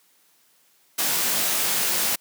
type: noise with comb filter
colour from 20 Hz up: white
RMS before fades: -23 dBFS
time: 0.98-2.16 s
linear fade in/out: 10 ms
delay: 19 ms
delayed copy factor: -0.5
effects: white hiss -61 dBFS RMS until 2.2 s + high-pass 150 Hz 12 dB/octave